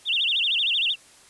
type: tone with vibrato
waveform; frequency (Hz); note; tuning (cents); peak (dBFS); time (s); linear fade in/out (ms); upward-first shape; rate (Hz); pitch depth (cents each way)
sine; 3154; G7; +10; -20; 0.05-0.96; 50; sine; 13; 280
effects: white hiss -52 dBFS RMS until 1.29 s + resampled to 24000 Hz